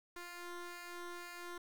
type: ring-modulated tone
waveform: 15% pulse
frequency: 350 Hz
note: F4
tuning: 4 cents sharp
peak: -36 dBFS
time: 0.16-1.58 s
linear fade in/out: 5 ms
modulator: 699 Hz
effects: none